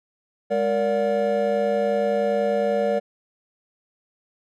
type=tone cluster; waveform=triangle; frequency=206.2 / 465.6 / 576 / 722 Hz; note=G#3 / A#4 / D5 / F#5; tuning=-12 / -2 / -34 / -43 cents; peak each=-27 / -22 / -20 / -27 dBFS; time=0.5-3 s; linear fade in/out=20 ms; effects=none